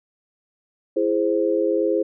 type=chord; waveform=sine; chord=E augmented; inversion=none; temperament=equal with one note detuned; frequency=333.8 / 415.3 / 523.3 Hz; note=E4 / G#4 / B#4; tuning=+22 / 0 / 0 cents; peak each=-22 dBFS; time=0.96-2.03 s; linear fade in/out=10 ms; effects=none